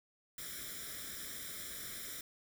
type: noise with comb filter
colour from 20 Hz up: white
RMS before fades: -45 dBFS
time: 0.38-2.21 s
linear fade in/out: 2 ms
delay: 0.55 ms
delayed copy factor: +0.95
effects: none

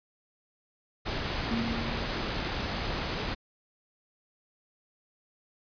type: noise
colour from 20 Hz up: pink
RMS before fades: -32 dBFS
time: 1.05-3.35 s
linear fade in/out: 20 ms
type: tone with exponential decay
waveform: sine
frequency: 230 Hz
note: A#3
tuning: 23 cents flat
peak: -26 dBFS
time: 1.51-2.85 s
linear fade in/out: 0 ms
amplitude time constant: 290 ms
effects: resampled to 11025 Hz

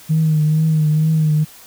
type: tone with vibrato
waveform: sine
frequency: 155.56 Hz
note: D#3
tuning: in tune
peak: -11 dBFS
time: 0.09-1.45 s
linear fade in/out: 20 ms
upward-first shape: triangle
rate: 2.2 Hz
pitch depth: 47 cents each way
effects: tanh soft clip ceiling -7 dBFS + white hiss -42 dBFS RMS until 1.66 s

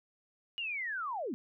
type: linear sweep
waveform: sine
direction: down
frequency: 2900 to 203.5 Hz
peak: -34 dBFS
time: 0.58-1.34 s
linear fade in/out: 0 ms
effects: none

